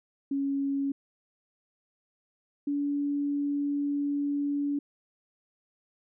sine tone pair in turn, 277.2 / 286.3 Hz, C#4 / D4, 0 / -44 cents, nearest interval minor second, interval 56 cents, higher second, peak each -26 dBFS, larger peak neither, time 0.31-0.92 / 2.67-4.79 s, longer second, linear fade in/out 5 ms, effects none

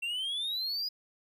triangle exponential sweep, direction up, 2697 to 4978 Hz, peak -30 dBFS, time 0.02-0.89 s, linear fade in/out 10 ms, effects none

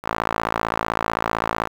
sawtooth tone with band-pass filter, 55.7 Hz, A1, 22 cents sharp, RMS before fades -24 dBFS, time 0.03-1.69 s, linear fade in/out 50 ms, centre 1100 Hz, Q 1.7, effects 7-bit

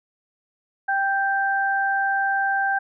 sine tone pair together, 785 / 1570 Hz, G5 / G6, +2 / +2 cents, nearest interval octave, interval 1200 cents, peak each -22 dBFS, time 0.88-2.79 s, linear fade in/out 10 ms, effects none

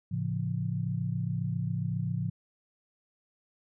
sine chord, A augmented, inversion none, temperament just, 110 / 137.5 / 171.88 Hz, A2 / C#3 / E#3, 0 / -14 / -27 cents, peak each -33 dBFS, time 0.11-2.3 s, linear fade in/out 10 ms, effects none

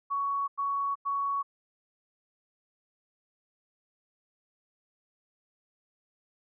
sine tone bursts, 1118 Hz, C#6, 14 cents sharp, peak -27 dBFS, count 3, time 0.1-1.43 s, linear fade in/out 20 ms, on 380 ms, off 95 ms, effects none

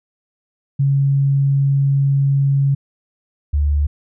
sine tone pair in turn, 138.59 / 72.95 Hz, C#3 / D2, 0 / -11 cents, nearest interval major seventh, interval 1111 cents, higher first, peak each -12 / -13 dBFS, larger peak first, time 0.79-2.75 / 3.53-3.87 s, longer first, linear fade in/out 10 ms, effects none

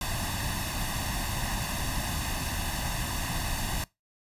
pink noise with comb filter, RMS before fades -31 dBFS, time 0.01-3.84 s, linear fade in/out 2 ms, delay 1.1 ms, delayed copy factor +0.75, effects noise-tail reverb RT60 0.2 s tail -22 dB re dry + resampled to 32000 Hz

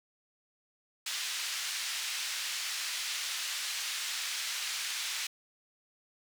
white band-pass noise, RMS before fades -36 dBFS, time 1.06-5.27 s, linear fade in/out 5 ms, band 1800 to 5500 Hz, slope 12 dB/octave, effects none

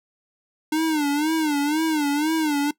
square tone with vibrato, 303 Hz, D#4, 46 cents flat, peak -20 dBFS, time 0.72-2.71 s, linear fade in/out 5 ms, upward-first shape sine, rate 2 Hz, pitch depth 110 cents each way, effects noise-tail reverb RT60 0.1 s tail -20 dB re dry

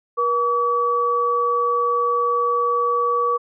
sine tone pair together, 480 / 1142.5 Hz, B4 / D6, -49 / -48 cents, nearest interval octave + minor third, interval 1501 cents, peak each -22 / -18 dBFS, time 0.17-3.38 s, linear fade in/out 20 ms, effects none

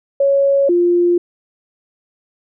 sine tone pair in turn, 555 / 349.6 Hz, C#5 / F4, +2 / +2 cents, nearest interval minor sixth, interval 800 cents, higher first, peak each -10 dBFS, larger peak neither, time 0.2-0.69 / 0.69-1.18 s, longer neither, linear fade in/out 5 ms, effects none

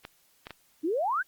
clicks, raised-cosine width 0.3 ms, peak -23 dBFS, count 3, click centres 0.051 / 0.469 / 0.507 s
sine exponential sweep, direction up, 290 to 1655 Hz, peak -25 dBFS, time 0.83-1.23 s, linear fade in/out 20 ms
effects white hiss -65 dBFS RMS until 1.27 s + Opus 48 kbps

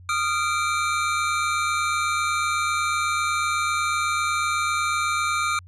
square tone cluster, 1234 / 1382 / 2340 Hz, D#6 / F6 / D7, -15 / -19 / -7 cents, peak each -25 / -28 / -28 dBFS, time 0.09-5.59 s, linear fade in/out 2 ms, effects added 90 Hz sine -43 dBFS peak until 5.67 s + resampled to 24000 Hz

